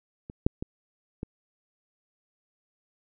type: clicks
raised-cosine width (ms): 3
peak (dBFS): -26 / -7 / -19 / -20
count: 4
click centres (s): 0.299 / 0.465 / 0.625 / 1.231
effects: none